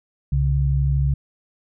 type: tone pair together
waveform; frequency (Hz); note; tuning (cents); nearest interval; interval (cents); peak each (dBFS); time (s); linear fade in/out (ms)
sine; 66.09 / 138.59; C2 / C#3; +18 / 0; octave + minor second; 1282; -19; 0.32-1.14; 5
effects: none